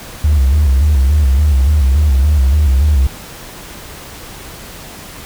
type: tone with vibrato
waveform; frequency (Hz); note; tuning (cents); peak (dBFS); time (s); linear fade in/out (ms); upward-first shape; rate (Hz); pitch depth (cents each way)
triangle; 70.5; C#2; +30; -4; 0.24-3.07; 5; square; 3.5; 110
effects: tanh soft clip ceiling -4 dBFS + pink hiss -32 dBFS RMS until 5.25 s